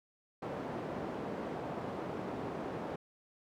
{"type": "band-pass noise", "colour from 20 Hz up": "white", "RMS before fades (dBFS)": -40, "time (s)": [0.42, 2.96], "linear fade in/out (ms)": 5, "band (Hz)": [130, 600], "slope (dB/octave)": 12, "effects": []}